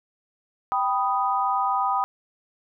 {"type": "chord", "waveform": "sine", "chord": "G augmented", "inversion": "none", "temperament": "equal", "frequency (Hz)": [784, 987.8, 1244.5], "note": ["G5", "B5", "D#6"], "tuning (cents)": [0, 0, 0], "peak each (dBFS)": -25, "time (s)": [0.72, 2.04], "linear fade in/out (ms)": 0, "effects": []}